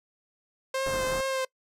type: tone with vibrato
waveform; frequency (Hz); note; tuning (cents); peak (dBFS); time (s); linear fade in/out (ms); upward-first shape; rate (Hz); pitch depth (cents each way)
sawtooth; 527; C5; +12; -23; 0.74-1.45; 5; triangle; 2.4; 31
type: band-stop noise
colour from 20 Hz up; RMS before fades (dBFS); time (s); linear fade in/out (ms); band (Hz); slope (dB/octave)
pink; -36; 0.86-1.21; 5; 1800 to 5500; 96
effects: noise-tail reverb RT60 0.1 s tail -23 dB re dry + low-pass 11000 Hz 12 dB/octave